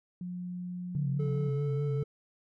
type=tone; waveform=sine; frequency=178.9 Hz; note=F3; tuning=42 cents sharp; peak=-35 dBFS; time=0.21-1.49 s; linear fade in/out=2 ms
type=tone with vibrato; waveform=sine; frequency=139.9 Hz; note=C#3; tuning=16 cents sharp; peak=-28 dBFS; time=0.95-2.03 s; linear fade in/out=2 ms; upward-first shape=sine; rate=4.8 Hz; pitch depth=63 cents each way
type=tone with pitch glide; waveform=triangle; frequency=433.1 to 439.1 Hz; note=A4 to A4; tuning=-27 to -4 cents; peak=-33 dBFS; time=1.19-2.04 s; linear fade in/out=10 ms; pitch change=+23 cents; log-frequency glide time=1.57-1.71 s
effects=tanh soft clip ceiling -18 dBFS

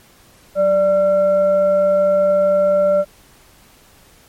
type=tone with frequency modulation; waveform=sine; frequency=587.3 Hz; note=D5; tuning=in tune; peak=-11 dBFS; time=0.55-3.05 s; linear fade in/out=50 ms; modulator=775 Hz; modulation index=0.31; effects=pink hiss -49 dBFS RMS until 4.28 s + MP3 64 kbps

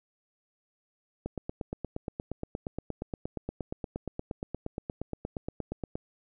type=click train; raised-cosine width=2 ms; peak=-20 dBFS; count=41; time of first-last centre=1.26-5.955 s; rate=8.52 Hz; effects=none

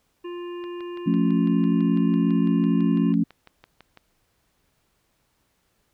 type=harmonic tone; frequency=350 Hz; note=F4; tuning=4 cents sharp; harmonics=1 / 3 / 5 / 7 / 8; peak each=-31 / -42 / -51 / -54 / -49 dBFS; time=0.24-3.13 s; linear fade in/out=10 ms
type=click train; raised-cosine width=0.3 ms; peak=-29 dBFS; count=21; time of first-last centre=0.64-3.973 s; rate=6 Hz
type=chord; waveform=sine; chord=F augmented; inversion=none; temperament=equal; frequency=174.61 / 220 / 277.2 Hz; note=F3 / A3 / C#4; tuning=0 / 0 / 0 cents; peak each=-22 dBFS; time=1.06-3.24 s; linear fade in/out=10 ms
effects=pink hiss -69 dBFS RMS until 5.93 s

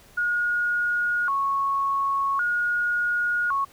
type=tone with vibrato; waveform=sine; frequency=1260 Hz; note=D#6; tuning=21 cents sharp; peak=-21 dBFS; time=0.17-3.65 s; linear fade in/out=10 ms; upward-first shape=square; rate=0.45 Hz; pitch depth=230 cents each way; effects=pink hiss -53 dBFS RMS until 3.72 s

